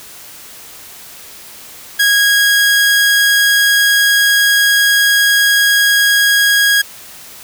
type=tone; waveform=sawtooth; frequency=1645 Hz; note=G#6; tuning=17 cents flat; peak=-5 dBFS; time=1.99-6.82 s; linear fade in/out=10 ms; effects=white hiss -35 dBFS RMS until 7.43 s